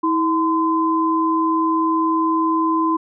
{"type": "tone pair together", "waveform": "sine", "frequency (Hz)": [322.9, 1025], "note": ["E4", "C6"], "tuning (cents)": [-36, -36], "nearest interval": "octave + minor sixth", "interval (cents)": 2000, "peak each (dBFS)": -18, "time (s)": [0.03, 2.97], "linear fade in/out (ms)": 10, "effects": []}